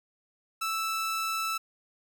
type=tone; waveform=sawtooth; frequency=1318.5 Hz; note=E6; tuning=in tune; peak=-25 dBFS; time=0.61-1.58 s; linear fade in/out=10 ms; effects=none